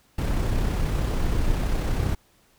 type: noise with amplitude modulation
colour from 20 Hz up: brown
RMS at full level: -22 dBFS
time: 0.18-2.15 s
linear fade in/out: 5 ms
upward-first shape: sine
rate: 32.5 Hz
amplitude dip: 30%
effects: pink hiss -61 dBFS RMS until 2.58 s